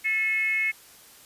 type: tone with frequency modulation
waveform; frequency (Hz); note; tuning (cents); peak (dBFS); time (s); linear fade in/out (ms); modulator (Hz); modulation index
sine; 2171; C#7; -37; -22; 0.04-0.72; 20; 412; 0.52
effects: white hiss -51 dBFS RMS until 1.25 s + resampled to 32000 Hz